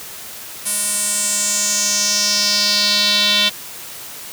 square tone with band-pass filter sweep, 206.6 Hz, G#3, 9 cents flat, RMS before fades -17 dBFS, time 0.65-3.5 s, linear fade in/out 20 ms, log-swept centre 10000 to 3500 Hz, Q 4, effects white hiss -33 dBFS RMS until 4.32 s + high-pass 60 Hz 12 dB/octave

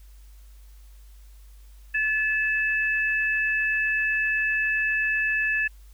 sine tone pair together, 1725.7 / 2618 Hz, A6 / E7, -34 / -13 cents, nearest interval perfect fifth, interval 721 cents, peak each -23 / -26 dBFS, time 1.94-5.68 s, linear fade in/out 10 ms, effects added 50 Hz sine -45 dBFS peak until 5.93 s + white hiss -61 dBFS RMS until 5.93 s

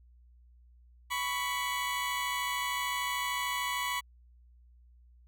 20% pulse tone pair together, 987 / 1120.4 Hz, B5 / C#6, -1 / +18 cents, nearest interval major second, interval 219 cents, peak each -28 / -30 dBFS, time 1.1-4.01 s, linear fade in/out 20 ms, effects added 60 Hz sine -56 dBFS peak until 5.27 s

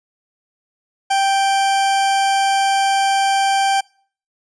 40% pulse tone, 784 Hz, G5, in tune, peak -13 dBFS, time 1.1-3.81 s, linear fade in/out 10 ms, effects noise-tail reverb RT60 0.5 s tail -26 dB re dry + resampled to 22050 Hz

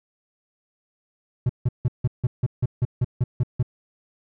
triangle tone bursts, 123.47 Hz, B2, in tune, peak -15 dBFS, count 12, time 1.46-3.628 s, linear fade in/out 5 ms, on 34 ms, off 160 ms, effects none

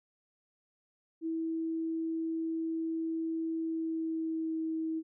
sine tone with pitch glide, 325.4 to 320.9 Hz, E4 to E4, -22 to -46 cents, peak -31 dBFS, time 1.21-5.03 s, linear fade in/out 50 ms, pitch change -24 cents, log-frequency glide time 3.58-4.68 s, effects none

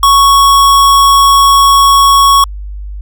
square tone, 1110 Hz, C#6, 2 cents sharp, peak -4 dBFS, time 0.03-2.44 s, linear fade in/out 2 ms, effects added 50 Hz sine -20 dBFS peak until 3.01 s

